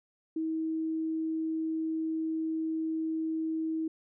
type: tone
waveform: sine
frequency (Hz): 320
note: D#4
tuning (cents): +49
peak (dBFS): -29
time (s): 0.36-3.88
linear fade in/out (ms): 5
effects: none